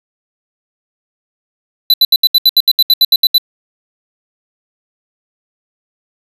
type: tone bursts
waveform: square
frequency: 3993 Hz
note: B7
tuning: 18 cents sharp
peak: -5 dBFS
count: 14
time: 1.9-3.381 s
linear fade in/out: 2 ms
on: 38 ms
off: 73 ms
effects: resampled to 32000 Hz